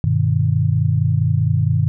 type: chord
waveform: sine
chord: G augmented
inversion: none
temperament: just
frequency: 98 / 122.5 / 153.12 Hz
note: G2 / B2 / D#3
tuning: 0 / -14 / -27 cents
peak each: -18 dBFS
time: 0.04-1.88 s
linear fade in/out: 0 ms
effects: none